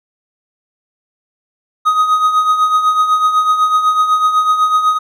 triangle tone with tremolo, 1253 Hz, D#6, 12 cents sharp, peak -5 dBFS, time 1.85-4.99 s, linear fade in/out 20 ms, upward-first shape triangle, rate 8 Hz, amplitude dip 65%, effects none

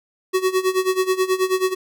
square tone with tremolo, 374.1 Hz, F#4, 19 cents sharp, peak -15 dBFS, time 0.33-1.75 s, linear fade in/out 20 ms, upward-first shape sine, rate 9.3 Hz, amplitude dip 85%, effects none

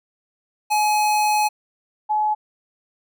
square / sine tone pair in turn, 845 / 851.4 Hz, G#5 / G#5, +30 / +43 cents, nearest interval unison, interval 13 cents, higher second, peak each -17 dBFS, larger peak neither, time 0.7-1.49 / 2.09-2.35 s, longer first, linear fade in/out 20 ms, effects none

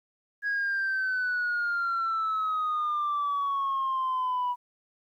sine exponential sweep, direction down, 1661.2 to 975 Hz, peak -24 dBFS, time 0.42-4.56 s, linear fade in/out 50 ms, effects tanh soft clip ceiling -23 dBFS + 11-bit

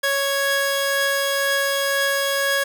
sawtooth tone pair together, 554.4 / 1661.2 Hz, C#5 / G#6, 0 / 0 cents, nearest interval octave + perfect fifth, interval 1900 cents, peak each -18 dBFS, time 0.03-2.64 s, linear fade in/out 10 ms, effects none

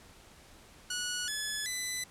10% pulse tone with pitch steps, 1465 / 1712.3 / 2001 Hz, F#6 / A6 / B6, -18 / -48 / +22 cents, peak -24 dBFS, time 0.9-2.04 s, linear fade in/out 5 ms, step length 380 ms, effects pink hiss -56 dBFS RMS until 2.1 s + low-pass 11000 Hz 12 dB/octave

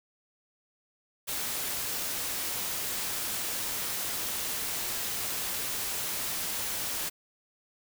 white noise, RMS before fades -33 dBFS, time 1.27-7.1 s, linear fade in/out 20 ms, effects none

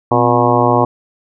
harmonic tone with a mistuned harmonic, 120.6 Hz, B2, 41 cents flat, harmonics 1 / 2 / 3 / 4 / 5 / 6 / 7 / 8 / 9, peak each -18 / -18 / -18 / -18 / -18 / -18 / -18 / -18 / -18 dBFS, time 0.11-0.85 s, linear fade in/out 5 ms, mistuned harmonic 2, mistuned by +100 cents, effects none

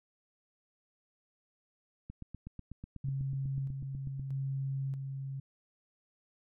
click train, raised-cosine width 5 ms, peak -31 dBFS, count 18, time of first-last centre 2.1-4.196 s, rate 8.11 Hz
sine tone with tremolo, 135.8 Hz, C#3, 35 cents flat, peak -32 dBFS, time 3.04-5.4 s, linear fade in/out 5 ms, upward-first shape square, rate 0.79 Hz, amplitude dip 40%
effects none

